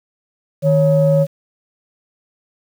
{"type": "tone pair together", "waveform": "sine", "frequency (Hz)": [155.57, 554.4], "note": ["D#3", "C#5"], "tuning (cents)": [0, 0], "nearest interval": "octave + minor seventh", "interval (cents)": 2200, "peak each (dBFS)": -12, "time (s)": [0.62, 1.27], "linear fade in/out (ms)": 50, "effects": ["tanh soft clip ceiling -4 dBFS", "7-bit"]}